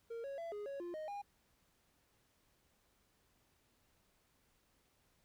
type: tone with pitch steps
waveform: triangle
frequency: 462.2 / 553 / 671 / 414.4 / 555 / 348.5 / 621 / 811 Hz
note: A#4 / C#5 / E5 / G#4 / C#5 / F4 / D#5 / G#5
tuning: -15 / -4 / +31 / -4 / +2 / -4 / -3 / -41 cents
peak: -40 dBFS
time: 0.1-1.22 s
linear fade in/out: 10 ms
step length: 140 ms
effects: pink hiss -75 dBFS RMS until 5.24 s